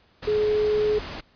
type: tone in noise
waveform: sine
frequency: 423.6 Hz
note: G#4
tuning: 34 cents sharp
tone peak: -19 dBFS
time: 0.27-0.99 s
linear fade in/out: 10 ms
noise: pink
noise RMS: -35 dBFS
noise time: 0.22-1.21 s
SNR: +13 dB
effects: pink hiss -60 dBFS RMS until 1.35 s + resampled to 11025 Hz